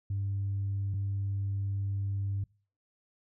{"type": "tone pair in turn", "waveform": "sine", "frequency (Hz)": [99, 99], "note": ["G2", "G2"], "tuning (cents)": [18, 18], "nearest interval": "unison", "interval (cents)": 0, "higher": "neither", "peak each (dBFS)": -28, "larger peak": "neither", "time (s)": [[0.1, 0.94], [0.94, 2.44]], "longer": "second", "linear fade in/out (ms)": 5, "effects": ["noise-tail reverb RT60 0.4 s tail -25 dB re dry", "tanh soft clip ceiling -26 dBFS"]}